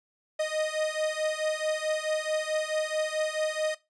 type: beating tone pair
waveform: 45% pulse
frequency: 618 / 622.6 Hz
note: D#5 / D#5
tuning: -12 / +1 cents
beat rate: 4.6 Hz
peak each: -30 dBFS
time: 0.39-3.75 s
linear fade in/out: 10 ms
effects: noise-tail reverb RT60 0.2 s tail -17 dB re dry + resampled to 22050 Hz